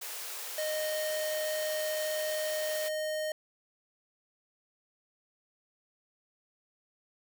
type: high-pass noise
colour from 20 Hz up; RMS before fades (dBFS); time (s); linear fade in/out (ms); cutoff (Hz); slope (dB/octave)
white; -40; 0.01-2.89; 10; 380; 48
type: tone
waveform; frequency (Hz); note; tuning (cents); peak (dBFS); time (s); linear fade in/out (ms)
square; 618; D#5; -12; -32; 0.58-3.32; 2
effects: none